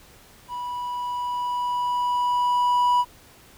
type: tone with level ramp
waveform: triangle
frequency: 980 Hz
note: B5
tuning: 14 cents flat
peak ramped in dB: -27 to -14 dBFS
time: 0.48-3.05 s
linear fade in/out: 50 ms
effects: pink hiss -51 dBFS RMS until 3.57 s